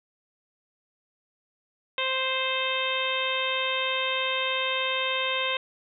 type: harmonic tone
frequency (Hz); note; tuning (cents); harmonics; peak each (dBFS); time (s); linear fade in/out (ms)
523.3; C5; 0; 1 / 2 / 3 / 4 / 5 / 6 / 7; -32 / -32 / -36 / -33 / -31 / -32 / -33; 1.98-5.57; 2
effects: none